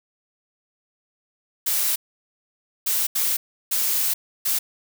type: noise bursts at uneven times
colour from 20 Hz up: blue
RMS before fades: -22 dBFS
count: 5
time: 1.66-1.96 / 2.86-3.07 / 3.15-3.37 / 3.71-4.14 / 4.45-4.59 s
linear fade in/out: 10 ms
effects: none